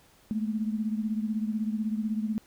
sine beating tone pair, 213.7 / 229.7 Hz, G#3 / A#3, +50 / -25 cents, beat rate 16 Hz, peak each -28 / -33 dBFS, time 0.31-2.38 s, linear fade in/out 0 ms, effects pink hiss -60 dBFS RMS until 2.46 s

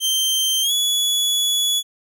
sawtooth tone with pitch glide, 3136 to 3400 Hz, G7 to G#7, 0 to +40 cents, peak -14 dBFS, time 0-1.83 s, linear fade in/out 50 ms, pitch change +140 cents, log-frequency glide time 0.62-0.72 s, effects none

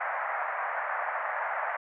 pink band-pass noise, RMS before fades -32 dBFS, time 0-1.77 s, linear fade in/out 10 ms, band 630 to 2000 Hz, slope 48 dB/octave, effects none

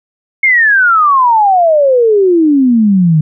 sine exponential sweep, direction down, 2182 to 150 Hz, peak -5 dBFS, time 0.43-3.21 s, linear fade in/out 5 ms, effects none

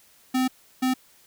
square tone bursts at uneven times, 257.4 Hz, C4, 28 cents flat, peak -21 dBFS, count 2, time 0.34-0.48 / 0.82-0.94 s, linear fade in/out 10 ms, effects white hiss -57 dBFS RMS until 1.26 s

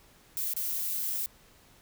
violet noise with dropouts, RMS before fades -32 dBFS, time 0.37-1.26 s, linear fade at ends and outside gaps 0 ms, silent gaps 0.536-0.565 s, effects pink hiss -59 dBFS RMS until 1.81 s

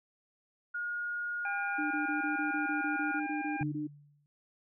sine tone, 1433 Hz, F6, 44 cents sharp, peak -33 dBFS, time 0.74-3.2 s, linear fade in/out 10 ms
harmonic tone, 802 Hz, G5, 39 cents sharp, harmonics 1 / 2 / 3, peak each -37 / -41 / -41 dBFS, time 1.45-3.63 s, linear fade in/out 2 ms
sine tone bursts, 301.1 Hz, D4, 43 cents sharp, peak -33 dBFS, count 14, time 1.78-3.873 s, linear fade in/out 10 ms, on 130 ms, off 21 ms
sine tone with exponential decay, 145.5 Hz, D3, 16 cents flat, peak -30 dBFS, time 3.61-4.26 s, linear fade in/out 0 ms, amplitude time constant 140 ms
effects none

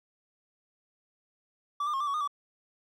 triangle tone with pitch steps, 1158 / 1202 / 1079 / 1177 / 1121 / 1223 / 1149 Hz, D6 / D6 / C#6 / D6 / C#6 / D#6 / D6, -25 / +40 / -47 / +3 / +19 / -30 / -38 cents, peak -26 dBFS, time 1.8-2.276 s, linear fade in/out 5 ms, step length 68 ms, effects none

